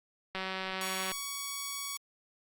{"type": "click train", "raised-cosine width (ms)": 0.3, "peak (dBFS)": -20, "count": 146, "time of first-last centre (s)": [0.35, 1.117], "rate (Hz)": 189}
{"type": "tone", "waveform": "5% pulse", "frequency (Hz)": 1122, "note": "C#6", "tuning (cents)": 21, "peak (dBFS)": -24, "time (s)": [0.81, 1.97], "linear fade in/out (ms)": 2}
{"effects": ["Opus 48 kbps"]}